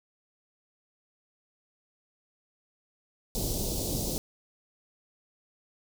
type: band-stop noise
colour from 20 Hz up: pink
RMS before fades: -31 dBFS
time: 3.35-4.18 s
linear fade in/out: 0 ms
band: 640 to 4200 Hz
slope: 24 dB/octave
effects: none